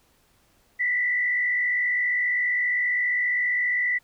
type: tone with frequency modulation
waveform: sine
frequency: 1975.5 Hz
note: B6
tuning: in tune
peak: -21 dBFS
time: 0.79-3.99 s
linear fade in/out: 20 ms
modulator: 55 Hz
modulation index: 0.82
effects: pink hiss -63 dBFS RMS until 4.03 s